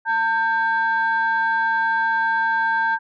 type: tone pair together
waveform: sine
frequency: 902.5 / 1577 Hz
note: A5 / G6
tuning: +44 / +10 cents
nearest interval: minor seventh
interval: 966 cents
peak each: -19 dBFS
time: 0.05-2.99 s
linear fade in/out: 50 ms
effects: tanh soft clip ceiling -12 dBFS